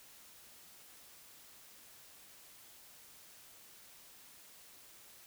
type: silence
effects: white hiss -58 dBFS RMS until 5.26 s